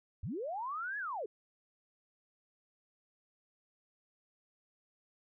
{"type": "linear two-way sweep", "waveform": "sine", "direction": "up then down", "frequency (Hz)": [62.6, 1720, 374.8], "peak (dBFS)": -36, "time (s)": [0.23, 1.26], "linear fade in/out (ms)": 5, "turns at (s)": 0.98, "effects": []}